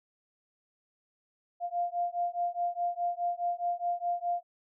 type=beating tone pair; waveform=sine; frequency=697 / 701.8 Hz; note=F5 / F5; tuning=-4 / +8 cents; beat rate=4.8 Hz; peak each=-32 / -32 dBFS; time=1.6-4.43 s; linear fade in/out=50 ms; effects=none